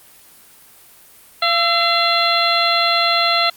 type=harmonic tone with a mistuned harmonic; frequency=685 Hz; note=F5; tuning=34 cents flat; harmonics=1 / 2 / 3 / 4 / 5 / 6; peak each=-20 / -19 / -22 / -24 / -22 / -19 dBFS; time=1.42-3.5 s; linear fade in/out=5 ms; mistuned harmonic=2; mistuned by=-45 cents; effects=white hiss -46 dBFS RMS until 3.56 s + Opus 32 kbps